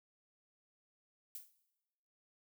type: noise with exponential decay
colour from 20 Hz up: violet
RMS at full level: -43 dBFS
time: 1.35-1.54 s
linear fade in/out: 1 ms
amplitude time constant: 41 ms
effects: noise-tail reverb RT60 1.0 s tail -17 dB re dry